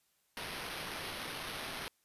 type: noise with sample-and-hold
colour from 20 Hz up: white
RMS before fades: -42 dBFS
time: 0.37-1.88 s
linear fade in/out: 0 ms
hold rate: 7350 Hz
effects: white hiss -75 dBFS RMS until 2.04 s + resampled to 32000 Hz